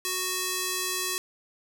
square tone with band-pass filter, 370 Hz, F#4, in tune, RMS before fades -30 dBFS, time 0.05-1.18 s, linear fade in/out 0 ms, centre 9400 Hz, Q 0.56, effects none

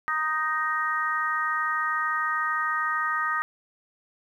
harmonic tone, 311.1 Hz, D#4, in tune, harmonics 3 / 4 / 5 / 6, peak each -36 / -26 / -32 / -29 dBFS, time 0.08-3.42 s, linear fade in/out 0 ms, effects 10-bit

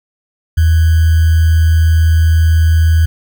sine tone with sample-and-hold, 81 Hz, E2, 30 cents flat, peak -6 dBFS, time 0.57-3.06 s, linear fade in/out 10 ms, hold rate 1575 Hz, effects none

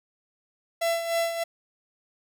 45% pulse tone with tremolo, 671 Hz, E5, 31 cents sharp, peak -22 dBFS, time 0.81-1.44 s, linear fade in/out 10 ms, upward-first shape sine, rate 3.3 Hz, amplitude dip 60%, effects none

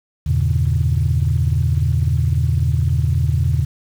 sine chord, E diminished seventh, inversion none, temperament just, 82.41 / 98.89 / 118.67 / 142.4 Hz, E2 / G2 / Bb2 / Db3, 0 / +16 / +31 / +47 cents, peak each -17 / -23 / -19 / -19 dBFS, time 0.26-3.65 s, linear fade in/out 10 ms, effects tanh soft clip ceiling -6 dBFS + 7-bit

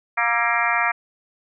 harmonic tone with a mistuned harmonic, 235.5 Hz, A#3, 18 cents sharp, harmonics 3 / 4 / 5 / 6 / 7 / 8 / 9 / 10, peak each -26 / -26 / -26 / -26 / -26 / -26 / -26 / -26 dBFS, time 0.17-0.92 s, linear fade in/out 10 ms, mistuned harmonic 6, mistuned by -72 cents, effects none

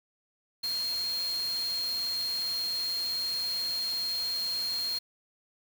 sine tone in noise, 4229 Hz, C8, 18 cents sharp, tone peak -29 dBFS, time 0.63-4.99 s, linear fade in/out 10 ms, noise white, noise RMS -42 dBFS, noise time 0.63-4.99 s, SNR +10 dB, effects none

